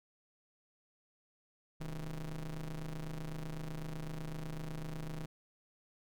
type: ring-modulated tone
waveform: 45% pulse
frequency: 71.9 Hz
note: D2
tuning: 36 cents flat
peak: -36 dBFS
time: 1.8-5.26 s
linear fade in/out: 10 ms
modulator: 85.9 Hz
effects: none